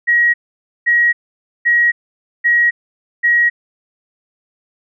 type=tone bursts; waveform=sine; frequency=1900 Hz; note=A#6; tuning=33 cents sharp; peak=-9 dBFS; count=5; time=0.07-3.5 s; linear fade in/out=20 ms; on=270 ms; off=520 ms; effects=none